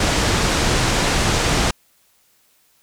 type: low-pass noise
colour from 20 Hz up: pink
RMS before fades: -18 dBFS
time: 0-1.71 s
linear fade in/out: 5 ms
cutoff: 8200 Hz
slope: 24 dB/octave
effects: white hiss -59 dBFS RMS until 2.82 s